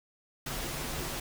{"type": "noise with comb filter", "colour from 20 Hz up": "pink", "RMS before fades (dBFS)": -36, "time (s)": [0.46, 1.2], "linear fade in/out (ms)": 5, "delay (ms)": 10, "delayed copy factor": -0.5, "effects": []}